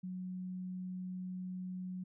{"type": "tone", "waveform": "sine", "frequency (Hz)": 183.7, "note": "F#3", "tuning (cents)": -12, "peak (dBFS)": -39, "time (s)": [0.03, 2.04], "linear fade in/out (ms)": 10, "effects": []}